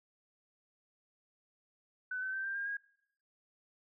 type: tone with pitch steps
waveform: sine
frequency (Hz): 1504 / 1529.4 / 1555.2 / 1581.5 / 1608.2 / 1635.4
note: F#6 / G6 / G6 / G6 / G6 / G#6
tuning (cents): +28 / -43 / -14 / +15 / +44 / -27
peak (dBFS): -35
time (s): 2.11-2.77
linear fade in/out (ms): 5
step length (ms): 110
effects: noise-tail reverb RT60 0.7 s tail -21 dB re dry